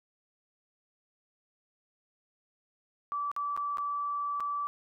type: tone with dropouts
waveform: sine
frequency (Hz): 1157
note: D6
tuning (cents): -26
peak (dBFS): -30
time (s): 3.12-4.67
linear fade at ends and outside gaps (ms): 0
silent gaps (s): 3.315-3.364 / 3.565-3.575 / 3.772-3.783 / 4.4-4.405
effects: none